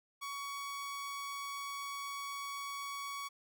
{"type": "tone", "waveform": "sawtooth", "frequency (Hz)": 1123, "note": "C#6", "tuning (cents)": 22, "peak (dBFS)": -36, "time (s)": [0.21, 3.29], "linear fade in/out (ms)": 20, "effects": []}